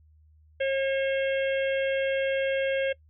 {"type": "harmonic tone", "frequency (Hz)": 540, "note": "C#5", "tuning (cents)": -45, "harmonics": [1, 3, 4, 5, 6], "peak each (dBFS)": [-24, -34, -36, -38, -40], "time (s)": [0.6, 2.93], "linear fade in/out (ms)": 10, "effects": ["noise-tail reverb RT60 0.1 s tail -23 dB re dry", "added 77 Hz sine -55 dBFS peak until 3.09 s"]}